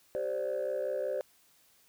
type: chord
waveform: sine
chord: G suspended fourth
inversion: none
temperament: just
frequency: 392 / 522.7 / 588 Hz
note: G4 / C5 / D5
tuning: 0 / -2 / +2 cents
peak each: -37 / -32 / -33 dBFS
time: 0.15-1.21 s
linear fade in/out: 0 ms
effects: tanh soft clip ceiling -26 dBFS + white hiss -65 dBFS RMS until 1.88 s